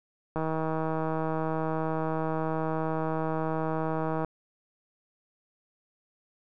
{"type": "click train", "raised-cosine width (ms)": 1, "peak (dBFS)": -17, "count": 619, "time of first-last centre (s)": [0.36, 4.247], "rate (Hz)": 159, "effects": []}